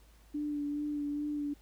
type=tone with vibrato; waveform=sine; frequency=292.9 Hz; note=D4; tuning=5 cents flat; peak=-32 dBFS; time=0.34-1.54 s; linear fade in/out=10 ms; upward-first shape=sine; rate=2.4 Hz; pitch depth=22 cents each way; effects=added 53 Hz sine -58 dBFS peak until 1.61 s + pink hiss -65 dBFS RMS until 1.61 s